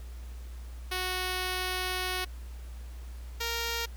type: tone pair in turn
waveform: 5% pulse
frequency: 368.4 / 465 Hz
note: F#4 / A#4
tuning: -7 / -4 cents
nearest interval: major third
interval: 403 cents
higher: second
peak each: -19 dBFS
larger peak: neither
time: 0.91-2.25 / 3.4-3.86 s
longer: first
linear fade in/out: 10 ms
effects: added 60 Hz sine -39 dBFS peak until 3.96 s + pink hiss -56 dBFS RMS until 3.96 s